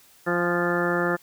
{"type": "harmonic tone with a mistuned harmonic", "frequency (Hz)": 174.61, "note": "F3", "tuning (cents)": 0, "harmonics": [1, 2, 3, 4, 5, 6, 7, 8, 9, 10], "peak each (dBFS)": [-29, -26, -28, -33, -35, -37, -32, -30, -40, -29], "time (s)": [0.26, 1.17], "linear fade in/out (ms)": 20, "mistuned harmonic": 5, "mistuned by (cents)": -27, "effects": ["white hiss -55 dBFS RMS until 1.22 s"]}